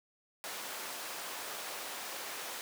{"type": "high-pass noise", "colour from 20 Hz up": "pink", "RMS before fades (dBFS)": -42, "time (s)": [0.44, 2.61], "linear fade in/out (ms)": 0, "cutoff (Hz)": 560, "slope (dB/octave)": 12, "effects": []}